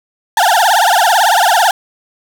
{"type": "tone with vibrato", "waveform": "35% pulse", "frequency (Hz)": 796, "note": "G5", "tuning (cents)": 26, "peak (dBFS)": -6, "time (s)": [0.37, 1.71], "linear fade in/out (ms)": 2, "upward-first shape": "triangle", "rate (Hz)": 18, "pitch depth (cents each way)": 300, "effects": []}